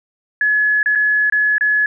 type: tone with dropouts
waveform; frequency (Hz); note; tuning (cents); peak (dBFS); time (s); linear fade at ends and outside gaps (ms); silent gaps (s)
sine; 1700; G#6; +40; -12; 0.41-1.86; 2; 0.83-0.859 / 0.952-0.956 / 1.299-1.323 / 1.582-1.609
effects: none